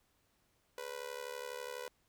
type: tone with amplitude modulation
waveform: sawtooth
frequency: 493.9 Hz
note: B4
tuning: in tune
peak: -34 dBFS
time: 0.78-1.88 s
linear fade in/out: 2 ms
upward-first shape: sine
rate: 72.1 Hz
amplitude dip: 90%
effects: pink hiss -75 dBFS RMS until 2.08 s